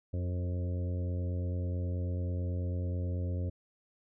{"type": "harmonic tone with a mistuned harmonic", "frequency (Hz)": 89.2, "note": "F2", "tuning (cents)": 37, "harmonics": [1, 2, 3, 4, 5, 6, 7], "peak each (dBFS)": [-31, -43, -44, -49, -49, -47, -54], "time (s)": [0.13, 3.5], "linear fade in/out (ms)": 10, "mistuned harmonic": 5, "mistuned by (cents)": 19, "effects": []}